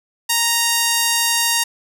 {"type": "tone", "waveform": "5% pulse", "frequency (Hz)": 932.3, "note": "A#5", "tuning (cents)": 0, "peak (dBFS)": -3, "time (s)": [0.29, 1.64], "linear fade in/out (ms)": 10, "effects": []}